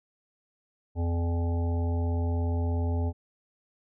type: harmonic tone with a mistuned harmonic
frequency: 85 Hz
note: F2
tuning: 46 cents flat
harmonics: 1 / 3 / 5 / 7 / 9 / 10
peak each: -25 / -35 / -39 / -42 / -44 / -45 dBFS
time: 0.95-3.13 s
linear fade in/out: 50 ms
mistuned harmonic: 9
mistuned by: +18 cents
effects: none